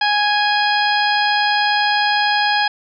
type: harmonic tone with a mistuned harmonic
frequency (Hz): 830.6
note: G#5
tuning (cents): 0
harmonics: 1 / 2 / 3 / 4 / 5 / 6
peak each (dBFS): -17 / -19 / -25 / -24 / -27 / -24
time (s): 0.01-2.68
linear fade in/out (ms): 5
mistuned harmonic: 4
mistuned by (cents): -22
effects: none